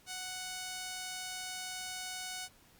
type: tone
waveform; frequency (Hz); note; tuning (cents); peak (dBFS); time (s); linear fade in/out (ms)
5% pulse; 740; F#5; 0; -28; 0.06-2.49; 50
effects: pink hiss -63 dBFS RMS until 2.79 s + Opus 48 kbps